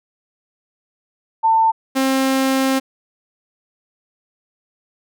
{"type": "tone pair in turn", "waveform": ["sine", "sawtooth"], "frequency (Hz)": [895, 266.1], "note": ["A5", "C4"], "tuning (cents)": [29, 29], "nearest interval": "octave + major sixth", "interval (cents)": 2100, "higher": "first", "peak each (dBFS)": -11, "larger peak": "neither", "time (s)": [[1.43, 1.72], [1.95, 2.8]], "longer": "second", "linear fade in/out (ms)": 20, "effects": []}